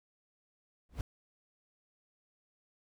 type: noise with exponential growth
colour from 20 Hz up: brown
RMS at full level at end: -32 dBFS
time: 0.89-1.01 s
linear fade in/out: 1 ms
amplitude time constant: 26 ms
effects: none